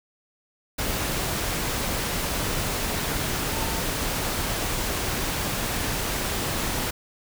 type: tone in noise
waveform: sine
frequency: 899 Hz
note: A5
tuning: 37 cents sharp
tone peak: -35 dBFS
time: 3.52-3.81 s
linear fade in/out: 10 ms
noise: pink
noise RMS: -27 dBFS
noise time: 0.78-6.91 s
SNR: -11 dB
effects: none